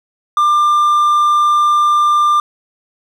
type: tone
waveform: triangle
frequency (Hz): 1193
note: D6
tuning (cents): +27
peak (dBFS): -7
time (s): 0.37-2.4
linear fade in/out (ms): 2
effects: none